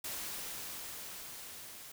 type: noise with level ramp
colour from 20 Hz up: white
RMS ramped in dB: -40 to -50 dBFS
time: 0.04-1.92 s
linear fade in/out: 5 ms
effects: none